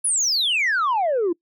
sine exponential sweep, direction down, 10610 to 325.1 Hz, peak -16 dBFS, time 0.04-1.33 s, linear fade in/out 10 ms, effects noise-tail reverb RT60 0.1 s tail -23 dB re dry + tanh soft clip ceiling -16 dBFS

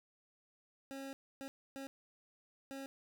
25% pulse tone bursts at uneven times, 271.8 Hz, C#4, 34 cents flat, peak -40 dBFS, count 4, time 0.91-1.13 / 1.41-1.48 / 1.76-1.87 / 2.71-2.86 s, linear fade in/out 0 ms, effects none

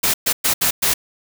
white noise bursts at uneven times, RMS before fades -17 dBFS, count 5, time 0.03-0.14 / 0.26-0.33 / 0.44-0.54 / 0.61-0.71 / 0.82-0.94 s, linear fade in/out 10 ms, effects none

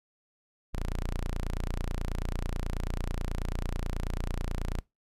sawtooth tone, 29.21 Hz, A#0, 4 cents sharp, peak -26 dBFS, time 0.73-4.81 s, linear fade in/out 20 ms, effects noise-tail reverb RT60 0.2 s tail -23 dB re dry + resampled to 32000 Hz

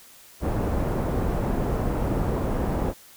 pink low-pass noise, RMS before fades -25 dBFS, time 0.4-2.94 s, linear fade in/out 50 ms, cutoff 770 Hz, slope 12 dB/octave, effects white hiss -50 dBFS RMS until 3.16 s

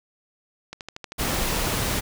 click train, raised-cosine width 0.2 ms, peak -18 dBFS, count 11, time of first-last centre 0.73-1.511 s, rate 12.8 Hz
pink noise, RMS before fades -25 dBFS, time 1.18-2.01 s, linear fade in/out 20 ms
effects none

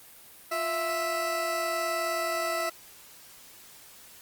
20% pulse tone pair together, 349.2 / 659.2 Hz, F4 / E5, 0 / 0 cents, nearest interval major seventh, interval 1100 cents, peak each -32 / -23 dBFS, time 0.51-2.7 s, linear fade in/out 10 ms, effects white hiss -51 dBFS RMS until 4.21 s + Opus 32 kbps

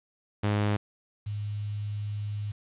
sawtooth / sine tone pair in turn, 103.83 / 103.83 Hz, G#2 / G#2, 0 / 0 cents, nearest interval unison, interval 0 cents, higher neither, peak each -20 / -30 dBFS, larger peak first, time 0.43-0.77 / 1.26-2.52 s, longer second, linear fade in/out 10 ms, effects resampled to 8000 Hz + 9-bit

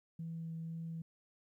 sine tone with vibrato, 164 Hz, E3, 9 cents flat, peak -39 dBFS, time 0.19-1.02 s, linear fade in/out 5 ms, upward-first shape sine, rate 2 Hz, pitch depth 8 cents each way, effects tanh soft clip ceiling -35 dBFS + 13-bit

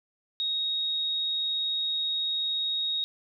sine tone, 3759 Hz, A#7, 14 cents sharp, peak -26 dBFS, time 0.4-3.04 s, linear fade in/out 0 ms, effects none

